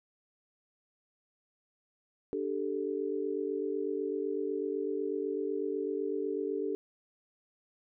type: chord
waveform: sine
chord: D suspended fourth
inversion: none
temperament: equal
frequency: 293.7 / 392 / 440 Hz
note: D4 / G4 / A4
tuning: 0 / 0 / 0 cents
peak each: -37 / -34 / -35 dBFS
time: 2.33-6.75 s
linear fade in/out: 0 ms
effects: none